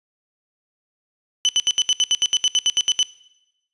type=tone bursts; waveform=35% pulse; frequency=3014 Hz; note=F#7; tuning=31 cents sharp; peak=-12 dBFS; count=15; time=1.45-3.029 s; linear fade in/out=0 ms; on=39 ms; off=71 ms; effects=noise-tail reverb RT60 0.9 s tail -20 dB re dry + resampled to 24000 Hz